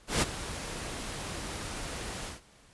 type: noise with ADSR envelope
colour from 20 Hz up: pink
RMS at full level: -24 dBFS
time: 0.07-2.41 s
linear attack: 150 ms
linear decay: 25 ms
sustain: -14 dB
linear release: 140 ms
effects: pink hiss -59 dBFS RMS until 2.73 s + resampled to 24000 Hz